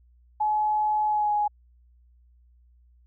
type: tone with pitch glide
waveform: sine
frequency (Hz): 850 to 834.4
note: G#5 to G#5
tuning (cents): +40 to +8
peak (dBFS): -21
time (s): 0.4-1.48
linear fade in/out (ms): 10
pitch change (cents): -32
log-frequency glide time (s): 1.07-1.32
effects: added 60 Hz sine -55 dBFS peak until 3.06 s